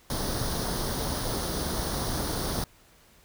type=noise with comb filter; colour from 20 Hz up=pink; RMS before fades=-30 dBFS; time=0.1-2.64 s; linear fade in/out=2 ms; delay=0.2 ms; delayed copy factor=+0.7; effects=pink hiss -58 dBFS RMS until 3.24 s